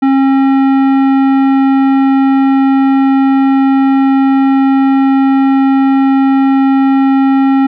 sine tone with tanh clipping, 270.2 Hz, C#4, 44 cents flat, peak -8 dBFS, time 0.02-7.67 s, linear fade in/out 10 ms, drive 14 dB, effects none

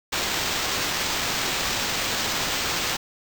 white noise with sample-and-hold, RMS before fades -26 dBFS, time 0.12-2.97 s, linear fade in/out 10 ms, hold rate 11025 Hz, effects none

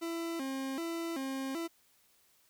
40% pulse tone with vibrato, 298.9 Hz, D4, 31 cents sharp, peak -34 dBFS, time 0.01-1.68 s, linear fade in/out 20 ms, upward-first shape square, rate 1.3 Hz, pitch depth 190 cents each way, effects white hiss -68 dBFS RMS until 2.49 s

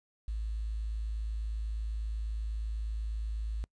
sine tone with quantisation, 54.1 Hz, A1, 29 cents flat, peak -32 dBFS, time 0.28-3.64 s, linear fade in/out 0 ms, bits 10, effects noise-tail reverb RT60 0.1 s tail -26 dB re dry + resampled to 22050 Hz

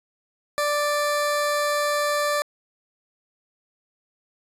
20% pulse tone, 587.3 Hz, D5, in tune, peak -16 dBFS, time 0.58-2.42 s, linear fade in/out 0 ms, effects resampled to 32000 Hz

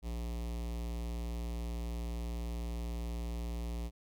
square tone with notch filter, 58.27 Hz, A#1, in tune, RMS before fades -38 dBFS, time 0.02-3.91 s, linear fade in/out 50 ms, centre 1500 Hz, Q 1.3, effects none

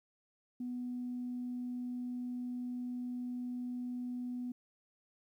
sine tone, 246.9 Hz, B3, in tune, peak -36 dBFS, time 0.6-4.52 s, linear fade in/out 5 ms, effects tanh soft clip ceiling -32 dBFS + 12-bit

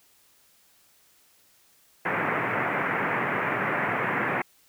white band-pass noise, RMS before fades -27 dBFS, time 2.05-4.42 s, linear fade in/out 5 ms, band 110 to 2200 Hz, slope 48 dB/octave, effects white hiss -61 dBFS RMS until 4.68 s

